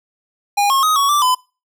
square tone with pitch steps, 814 / 1083 / 1255 / 1118 / 1172 / 1010 Hz, G#5 / C#6 / D#6 / C#6 / D6 / B5, -35 / -41 / +15 / +14 / -4 / +39 cents, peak -13 dBFS, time 0.57-1.35 s, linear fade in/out 10 ms, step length 130 ms, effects noise-tail reverb RT60 0.3 s tail -23 dB re dry

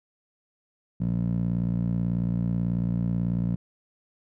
15% pulse tone with band-pass filter, 58.27 Hz, A#1, in tune, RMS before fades -26 dBFS, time 1-3.56 s, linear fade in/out 10 ms, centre 160 Hz, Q 2.2, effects none

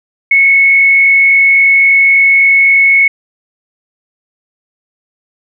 sine tone with frequency modulation, 2200 Hz, C#7, 14 cents flat, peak -4 dBFS, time 0.31-3.08 s, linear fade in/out 5 ms, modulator 48.2 Hz, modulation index 0.45, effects none

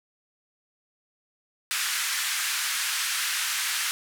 pink band-pass noise, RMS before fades -28 dBFS, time 1.71-3.91 s, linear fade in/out 0 ms, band 1400 to 13000 Hz, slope 24 dB/octave, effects none

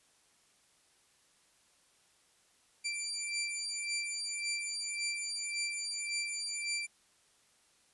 15% pulse beating tone pair, 2349 / 2350.8 Hz, D7 / D7, 0 / +1 cents, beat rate 1.8 Hz, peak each -31 dBFS, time 2.84-6.87 s, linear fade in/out 20 ms, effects white hiss -68 dBFS RMS until 7.93 s + resampled to 24000 Hz

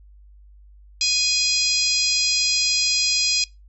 harmonic tone, 827 Hz, G#5, 8 cents flat, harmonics 3 / 4 / 5 / 6 / 7 / 8 / 9, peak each -26 / -30 / -25 / -21 / -28 / -28 / -29 dBFS, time 1.01-3.44 s, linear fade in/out 2 ms, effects noise-tail reverb RT60 0.2 s tail -22 dB re dry + added 50 Hz sine -45 dBFS peak until 3.68 s

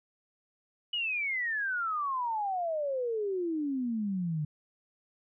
sine exponential sweep, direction down, 2960 to 146.83 Hz, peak -29 dBFS, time 0.93-4.45 s, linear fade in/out 5 ms, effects none

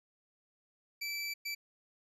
25% pulse tone bursts at uneven times, 2322 Hz, D7, 20 cents flat, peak -32 dBFS, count 2, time 1.01-1.34 / 1.45-1.55 s, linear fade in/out 10 ms, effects resampled to 32000 Hz

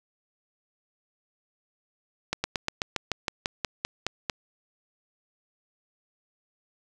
slowing click train, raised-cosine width 0.2 ms, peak -9 dBFS, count 13, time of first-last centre 2.33-4.298 s, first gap 110 ms, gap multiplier 1.07, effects none

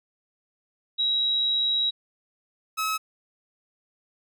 sine / sawtooth tone pair in turn, 3855 / 1286.5 Hz, B7 / E6, -43 / -43 cents, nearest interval octave + perfect fifth, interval 1900 cents, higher first, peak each -21 / -21 dBFS, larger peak neither, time 0.98-1.91 / 2.77-2.98 s, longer first, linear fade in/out 20 ms, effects none

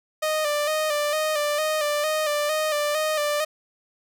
sawtooth tone with vibrato, 605 Hz, D#5, 49 cents flat, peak -18 dBFS, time 0.22-3.45 s, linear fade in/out 10 ms, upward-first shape square, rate 2.2 Hz, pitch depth 43 cents each way, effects none

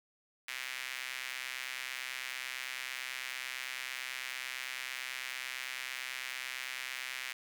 sawtooth tone with high-pass filter, 129 Hz, C3, 24 cents flat, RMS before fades -41 dBFS, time 0.48-7.33 s, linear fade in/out 5 ms, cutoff 2100 Hz, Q 2.3, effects none

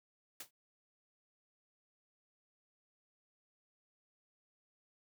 white noise with exponential decay, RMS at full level -41 dBFS, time 0.4-0.51 s, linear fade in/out 5 ms, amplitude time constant 22 ms, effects none

